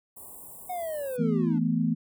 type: band-stop noise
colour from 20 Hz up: white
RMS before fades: -45 dBFS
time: 0.16-1.17 s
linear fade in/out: 10 ms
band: 1100 to 7700 Hz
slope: 96 dB/octave
type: linear sweep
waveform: triangle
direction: down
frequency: 740 to 280 Hz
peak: -28 dBFS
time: 0.69-1.59 s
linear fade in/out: 10 ms
type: chord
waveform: sine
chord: E suspended fourth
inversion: none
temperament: equal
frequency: 164.81 / 220 / 246.9 Hz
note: E3 / A3 / B3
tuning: 0 / 0 / 0 cents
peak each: -27 dBFS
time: 1.18-1.95 s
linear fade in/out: 20 ms
effects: none